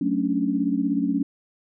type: chord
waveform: sine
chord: D major seventh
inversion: first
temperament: equal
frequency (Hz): 185 / 220 / 277.2 / 293.7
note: F#3 / A3 / C#4 / D4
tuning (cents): 0 / 0 / 0 / 0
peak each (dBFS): -28 / -27 / -23 / -28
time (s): 0.01-1.23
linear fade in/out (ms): 5
effects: none